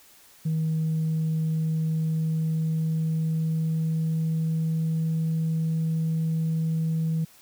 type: tone with pitch glide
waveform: sine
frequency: 159 to 161.13 Hz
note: D#3 to E3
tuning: +38 to -39 cents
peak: -21 dBFS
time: 0.45-7.25 s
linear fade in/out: 10 ms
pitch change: +23 cents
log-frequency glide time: 1.47-5.21 s
effects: tanh soft clip ceiling -20 dBFS + white hiss -54 dBFS RMS until 7.41 s